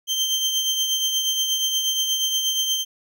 30% pulse tone with tremolo, 3136 Hz, G7, in tune, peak -15 dBFS, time 0.07-2.85 s, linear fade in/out 50 ms, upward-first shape triangle, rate 8.4 Hz, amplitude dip 50%, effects none

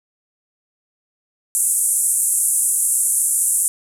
pink band-pass noise, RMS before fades -18 dBFS, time 1.55-3.68 s, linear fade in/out 0 ms, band 8200 to 11000 Hz, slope 48 dB/octave, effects none

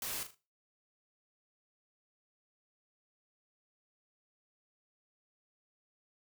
white noise with echo, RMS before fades -39 dBFS, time 0.02-0.23 s, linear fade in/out 2 ms, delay 39 ms, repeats 3, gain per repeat -9 dB, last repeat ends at 0.347 s, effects noise-tail reverb RT60 0.3 s tail -17 dB re dry

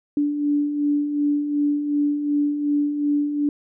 sine beating tone pair, 289.1 / 291.8 Hz, D4 / D4, -27 / -11 cents, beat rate 2.7 Hz, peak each -28 / -19 dBFS, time 0.17-3.49 s, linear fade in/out 2 ms, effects none

